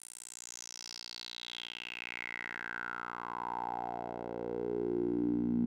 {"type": "tone with band-pass filter sweep", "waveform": "10% pulse", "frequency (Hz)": 59.4, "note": "A#1", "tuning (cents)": 33, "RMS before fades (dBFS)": -38, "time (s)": [0, 5.66], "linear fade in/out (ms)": 10, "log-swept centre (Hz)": [9500, 230], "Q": 6.1, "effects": []}